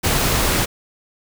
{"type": "noise", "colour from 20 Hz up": "pink", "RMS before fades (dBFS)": -18, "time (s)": [0.03, 0.66], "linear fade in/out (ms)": 20, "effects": []}